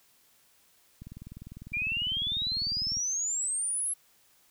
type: click train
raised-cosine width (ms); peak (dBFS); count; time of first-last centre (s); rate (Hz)
5; -31; 40; 1.02-2.97; 20
type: exponential sweep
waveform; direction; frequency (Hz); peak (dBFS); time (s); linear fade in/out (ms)
sine; up; 2358 to 11175; -28; 1.73-3.94; 10
effects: white hiss -64 dBFS RMS until 4.5 s